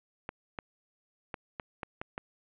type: clicks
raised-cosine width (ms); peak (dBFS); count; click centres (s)
0.5; -21; 7; 0.291 / 0.588 / 1.342 / 1.598 / 1.832 / 2.015 / 2.179
effects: resampled to 8000 Hz + 10-bit